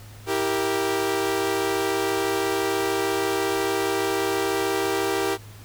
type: chord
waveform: sawtooth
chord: E diminished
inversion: none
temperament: equal with one note detuned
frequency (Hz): 325.8 / 392 / 466.2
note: E4 / G4 / Bb4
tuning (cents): -20 / 0 / 0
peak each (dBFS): -25 / -20 / -25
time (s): 0.26-5.38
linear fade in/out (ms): 50
effects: added 105 Hz sine -42 dBFS peak until 5.64 s + pink hiss -48 dBFS RMS until 5.64 s